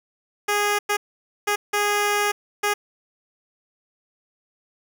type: tone bursts at uneven times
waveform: 10% pulse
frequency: 412.4 Hz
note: G#4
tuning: 12 cents flat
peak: -11 dBFS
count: 5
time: 0.48-0.79 / 0.89-0.97 / 1.47-1.56 / 1.73-2.32 / 2.63-2.74 s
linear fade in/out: 10 ms
effects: none